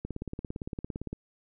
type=click train; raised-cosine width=3 ms; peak=-22 dBFS; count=20; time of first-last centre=0.05-1.13 s; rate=17.6 Hz; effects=none